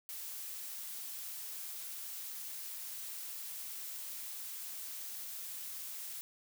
blue noise, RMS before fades -44 dBFS, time 0.09-6.21 s, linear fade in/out 0 ms, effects none

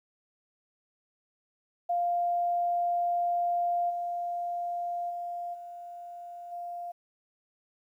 sine tone with level steps, 698.5 Hz, F5, in tune, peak -25 / -30 / -33 / -40 / -35 dBFS, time 1.89-6.92 s, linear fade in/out 10 ms, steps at 3.89 / 5.09 / 5.53 / 6.51 s, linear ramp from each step 20 ms, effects 11-bit

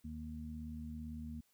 harmonic tone, 77.78 Hz, D#2, in tune, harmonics 1 / 2 / 3, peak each -46 / -52 / -45 dBFS, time 0.04-1.41 s, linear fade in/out 10 ms, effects white hiss -75 dBFS RMS until 1.53 s

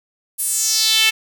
sawtooth tone with high-pass filter sweep, 440 Hz, A4, in tune, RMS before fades -17 dBFS, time 0.38-1.11 s, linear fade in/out 20 ms, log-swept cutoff 11000 to 2500 Hz, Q 3.1, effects none

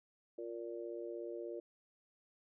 harmonic tone, 116.54 Hz, A#2, in tune, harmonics 3 / 4 / 5, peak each -44 / -46 / -48 dBFS, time 0.38-1.6 s, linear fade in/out 5 ms, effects none

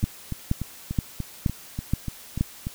two click trains, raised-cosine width 5 ms, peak -9 / -16 dBFS, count 6 / 10, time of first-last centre 0.04-2.41 / 0.03-2.669 s, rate 2.11 / 3.41 Hz, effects white hiss -45 dBFS RMS until 2.74 s

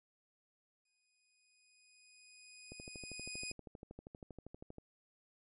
15% pulse tone with exponential growth, 2489 Hz, D#7, in tune, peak -34 dBFS, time 0.85-3.52 s, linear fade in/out 5 ms, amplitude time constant 580 ms
click train, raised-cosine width 2 ms, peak -36 dBFS, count 27, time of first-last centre 2.72-4.783 s, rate 12.6 Hz
effects resampled to 24000 Hz

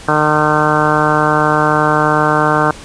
harmonic tone with a mistuned harmonic, 151.9 Hz, D#3, 41 cents flat, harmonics 1 / 2 / 3 / 4 / 5 / 6 / 7 / 8 / 9 / 10, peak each -19 / -19 / -19 / -19 / -19 / -19 / -19 / -19 / -19 / -19 dBFS, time 0.08-2.71 s, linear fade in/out 2 ms, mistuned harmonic 10, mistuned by +19 cents, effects pink hiss -34 dBFS RMS until 2.84 s + resampled to 22050 Hz

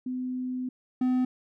sine / triangle tone pair in turn, 253.7 / 253.7 Hz, B3 / B3, +47 / +47 cents, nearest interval unison, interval 0 cents, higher neither, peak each -29 / -20 dBFS, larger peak second, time 0.06-0.69 / 1.01-1.25 s, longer first, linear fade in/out 5 ms, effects none

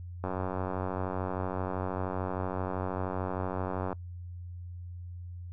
click train, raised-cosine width 1 ms, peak -19 dBFS, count 344, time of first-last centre 0.24-3.928 s, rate 93 Hz, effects noise-tail reverb RT60 0.1 s tail -25 dB re dry + added 88 Hz sine -39 dBFS peak until 5.52 s

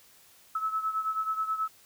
sine beating tone pair, 1298 / 1307.3 Hz, E6 / E6, -27 / -15 cents, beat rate 9.3 Hz, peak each -29 / -34 dBFS, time 0.55-1.68 s, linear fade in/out 5 ms, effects white hiss -58 dBFS RMS until 1.85 s

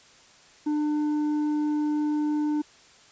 triangle tone with tanh clipping, 299.5 Hz, D4, 34 cents sharp, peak -24 dBFS, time 0.66-2.62 s, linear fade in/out 10 ms, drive 10 dB, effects white hiss -54 dBFS RMS until 3.11 s + resampled to 16000 Hz

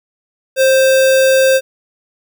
sine tone with sample-and-hold, 530 Hz, C5, 22 cents sharp, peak -7 dBFS, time 0.56-1.61 s, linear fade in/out 50 ms, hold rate 2100 Hz, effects none

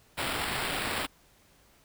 white noise with sample-and-hold, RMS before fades -32 dBFS, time 0.17-1.07 s, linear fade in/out 20 ms, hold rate 6300 Hz, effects pink hiss -62 dBFS RMS until 1.84 s

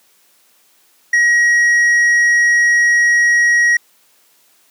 triangle tone with tanh clipping, 1900 Hz, A#6, 33 cents sharp, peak -10 dBFS, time 1.13-3.77 s, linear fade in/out 5 ms, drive 9 dB, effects white hiss -54 dBFS RMS until 4.7 s + high-pass 200 Hz 12 dB/octave

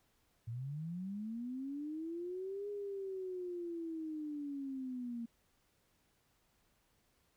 sine linear two-way sweep, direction up then down, 110.1 to 412.5 to 229.8 Hz, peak -39 dBFS, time 0.47-5.26 s, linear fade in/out 10 ms, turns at 2.69 s, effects pink hiss -75 dBFS RMS until 7.36 s

